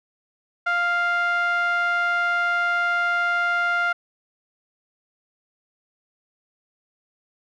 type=tone with low-pass filter; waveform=5% pulse; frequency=698.5 Hz; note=F5; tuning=in tune; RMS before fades=-22 dBFS; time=0.66-3.93 s; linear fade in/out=10 ms; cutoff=1500 Hz; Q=3; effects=none